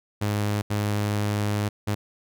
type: tone bursts at uneven times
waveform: sawtooth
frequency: 103.83 Hz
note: G#2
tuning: in tune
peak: -19 dBFS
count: 3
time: 0.21-0.62 / 0.7-1.69 / 1.87-1.95 s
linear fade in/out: 10 ms
effects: none